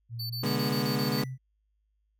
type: tone with pitch glide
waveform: sine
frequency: 116.54 to 130.06 Hz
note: A#2 to C3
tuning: 0 to -10 cents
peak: -34 dBFS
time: 0.09-1.38 s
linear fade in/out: 50 ms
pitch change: +190 cents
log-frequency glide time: 0.25-0.69 s
type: tone bursts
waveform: square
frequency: 4501 Hz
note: C#8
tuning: 26 cents sharp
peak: -35 dBFS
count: 8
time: 0.19-1.224 s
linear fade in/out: 10 ms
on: 110 ms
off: 22 ms
type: chord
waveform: 30% pulse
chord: G# diminished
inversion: second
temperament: equal with one note detuned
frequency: 146.83 / 207.7 / 242.4 Hz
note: D3 / G#3 / B3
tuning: 0 / 0 / -32 cents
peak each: -29 dBFS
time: 0.43-1.24 s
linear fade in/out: 5 ms
type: tone with exponential decay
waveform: square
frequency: 1975.5 Hz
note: B6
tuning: in tune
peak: -38 dBFS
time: 1.18-1.38 s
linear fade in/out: 2 ms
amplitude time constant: 43 ms
effects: added 52 Hz sine -70 dBFS peak until 2.19 s